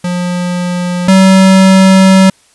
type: tone pair in turn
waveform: square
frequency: 177.9 / 190.38 Hz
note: F3 / F#3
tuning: +32 / +50 cents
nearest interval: minor second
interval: 118 cents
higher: second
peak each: -13 / -3 dBFS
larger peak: second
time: 0.04-1.08 / 1.08-2.3 s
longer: second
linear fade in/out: 5 ms
effects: white hiss -48 dBFS RMS until 2.54 s + resampled to 24000 Hz